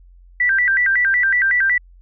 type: tone with vibrato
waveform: sine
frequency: 1760 Hz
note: A6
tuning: in tune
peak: -13 dBFS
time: 0.4-1.78 s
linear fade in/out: 5 ms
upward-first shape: square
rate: 5.4 Hz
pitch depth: 190 cents each way
effects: added 44 Hz sine -43 dBFS peak until 2.01 s